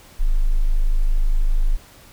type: tone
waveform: sine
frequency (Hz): 26.21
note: G#0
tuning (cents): +17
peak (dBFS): -13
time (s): 0.19-1.77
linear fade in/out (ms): 20
effects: pink hiss -47 dBFS RMS until 2.12 s